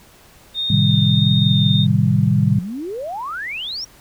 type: tone with vibrato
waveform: sine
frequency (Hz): 3663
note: A#7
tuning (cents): -31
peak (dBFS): -19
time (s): 0.54-1.87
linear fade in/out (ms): 50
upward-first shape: sine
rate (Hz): 1.6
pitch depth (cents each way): 11
type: chord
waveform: sine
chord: A half-diminished seventh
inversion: none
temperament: equal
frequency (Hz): 110 / 130.81 / 155.56 / 196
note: A2 / C3 / Eb3 / G3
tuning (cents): 0 / 0 / 0 / 0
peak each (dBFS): -18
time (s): 0.7-2.59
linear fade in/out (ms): 5
type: exponential sweep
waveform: sine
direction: up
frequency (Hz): 134.3 to 5780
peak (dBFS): -24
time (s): 2.52-3.85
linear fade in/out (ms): 10
effects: pink hiss -48 dBFS RMS until 4 s